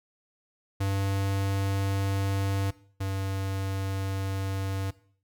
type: tone pair in turn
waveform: square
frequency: 98 / 96.82 Hz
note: G2 / G2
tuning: 0 / -21 cents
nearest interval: unison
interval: 21 cents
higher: first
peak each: -26 / -29 dBFS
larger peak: first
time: 0.8-2.71 / 3-4.91 s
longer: neither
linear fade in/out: 10 ms
effects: noise-tail reverb RT60 0.5 s tail -18 dB re dry